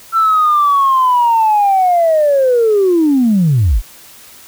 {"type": "linear sweep", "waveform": "sine", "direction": "down", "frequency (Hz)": [1350, 34.36], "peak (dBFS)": -7, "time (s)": [0.12, 3.82], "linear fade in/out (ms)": 50, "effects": ["tanh soft clip ceiling -4 dBFS", "white hiss -39 dBFS RMS until 4.47 s"]}